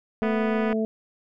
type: harmonic tone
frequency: 220 Hz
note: A3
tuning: in tune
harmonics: 1 / 2 / 3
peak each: -24 / -27 / -31 dBFS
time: 0.22-0.85 s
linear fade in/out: 0 ms
type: click train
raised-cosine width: 0.5 ms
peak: -17 dBFS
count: 124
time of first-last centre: 0.23-0.728 s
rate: 247 Hz
effects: none